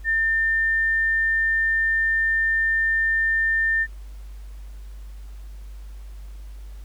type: tone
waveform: sine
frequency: 1800 Hz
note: A6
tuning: 39 cents sharp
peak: -18 dBFS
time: 0.04-3.87 s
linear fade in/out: 50 ms
effects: added 50 Hz sine -35 dBFS peak until 6.84 s + pink hiss -56 dBFS RMS until 6.84 s